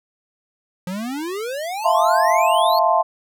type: exponential sweep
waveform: square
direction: up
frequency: 174.61 to 4463 Hz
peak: -25 dBFS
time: 0.87-2.79 s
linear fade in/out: 2 ms
type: chord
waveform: sine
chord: F major seventh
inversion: third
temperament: equal with one note detuned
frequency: 654.7 / 698.5 / 880 / 1046.5 Hz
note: E5 / F5 / A5 / C6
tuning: -12 / 0 / 0 / 0 cents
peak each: -19 dBFS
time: 1.84-3.03 s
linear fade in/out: 20 ms
effects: none